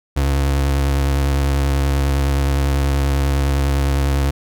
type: tone with vibrato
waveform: 35% pulse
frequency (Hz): 69.3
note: C#2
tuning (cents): 0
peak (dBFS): -13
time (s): 0.16-4.31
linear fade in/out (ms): 10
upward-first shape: sine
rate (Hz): 10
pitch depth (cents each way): 31
effects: none